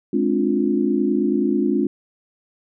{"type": "chord", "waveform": "sine", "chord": "D half-diminished seventh", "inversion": "second", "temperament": "just", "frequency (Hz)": [211.4, 264.3, 293.7, 352.4], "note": ["Ab3", "C4", "D4", "F4"], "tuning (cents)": [31, 18, 0, 16], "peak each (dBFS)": -22, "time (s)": [0.13, 1.87], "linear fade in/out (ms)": 5, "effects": []}